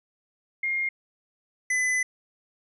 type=tone pair in turn; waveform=sine / square; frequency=2128 / 2009 Hz; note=C7 / B6; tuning=+29 / +29 cents; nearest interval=minor second; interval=100 cents; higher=first; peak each=-24 / -23 dBFS; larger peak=second; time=0.63-0.89 / 1.7-2.03 s; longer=second; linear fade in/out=5 ms; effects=resampled to 24000 Hz